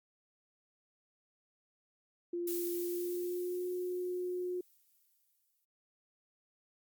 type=tone with pitch glide; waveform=sine; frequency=347.3 to 360.6 Hz; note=F4 to F#4; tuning=-10 to -45 cents; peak=-34 dBFS; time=2.33-4.61 s; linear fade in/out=5 ms; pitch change=+65 cents; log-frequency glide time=2.59-3.66 s
type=noise with exponential decay; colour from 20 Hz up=violet; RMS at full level=-39 dBFS; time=2.47-5.65 s; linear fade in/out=5 ms; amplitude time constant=690 ms
effects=Opus 48 kbps